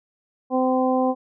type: harmonic tone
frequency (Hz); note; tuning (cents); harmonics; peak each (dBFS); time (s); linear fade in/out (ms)
257.5; C4; -28; 1 / 2 / 3 / 4; -21 / -22 / -24 / -29; 0.5-1.15; 50
effects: none